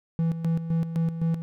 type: tone with tremolo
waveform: triangle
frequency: 164.81 Hz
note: E3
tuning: in tune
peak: -19 dBFS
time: 0.19-1.42 s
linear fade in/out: 0 ms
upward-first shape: square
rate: 3.9 Hz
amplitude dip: 65%
effects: none